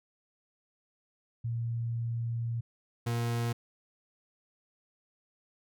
sine / 40% pulse tone pair in turn, 116.54 / 117.83 Hz, A#2 / A#2, 0 / +19 cents, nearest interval unison, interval 19 cents, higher second, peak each -30 / -28 dBFS, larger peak second, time 1.44-2.61 / 3.06-3.53 s, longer first, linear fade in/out 10 ms, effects none

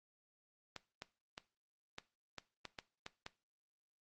clicks, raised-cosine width 0.2 ms, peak -27 dBFS, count 9, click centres 0.763 / 1.021 / 1.379 / 1.984 / 2.383 / 2.653 / 2.788 / 3.064 / 3.264 s, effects noise-tail reverb RT60 0.3 s tail -17 dB re dry + Opus 32 kbps

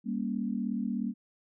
sine tone cluster, 199.4 / 236.1 / 278.9 Hz, G3 / A#3 / C#4, +30 / +22 / +11 cents, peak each -33 / -32 / -38 dBFS, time 0.04-1.14 s, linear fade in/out 50 ms, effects none

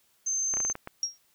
sine tone, 6272 Hz, G8, in tune, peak -26 dBFS, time 0.26-0.73 s, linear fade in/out 10 ms
clicks, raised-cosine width 0.5 ms, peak -22 dBFS, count 7, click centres 0.539 / 0.57 / 0.603 / 0.65 / 0.7 / 0.754 / 0.874 s
sine tone with exponential decay, 5610 Hz, F8, 7 cents sharp, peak -22 dBFS, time 1.03-1.18 s, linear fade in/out 1 ms, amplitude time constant 31 ms
effects white hiss -67 dBFS RMS until 1.34 s

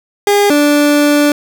30% pulse tone pair in turn, 407.2 / 292.5 Hz, G#4 / D4, -34 / -7 cents, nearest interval tritone, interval 573 cents, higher first, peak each -5 dBFS, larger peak neither, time 0.27-0.5 / 0.5-1.32 s, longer second, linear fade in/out 2 ms, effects none

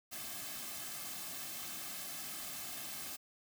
white noise with comb filter, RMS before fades -44 dBFS, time 0.11-3.17 s, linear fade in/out 20 ms, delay 2.1 ms, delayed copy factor -0.7, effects none

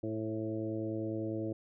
harmonic tone with a mistuned harmonic, 110 Hz, A2, in tune, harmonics 1 / 2 / 3 / 4 / 5 / 6, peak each -40 / -43 / -36 / -44 / -42 / -49 dBFS, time 0.03-1.53 s, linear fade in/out 5 ms, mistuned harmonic 5, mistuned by -17 cents, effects none

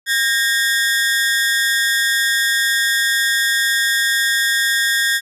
sawtooth ring-modulated tone, 1736 Hz, A6, 24 cents flat, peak -8 dBFS, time 0.06-5.21 s, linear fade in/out 50 ms, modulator 121 Hz, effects resampled to 32000 Hz

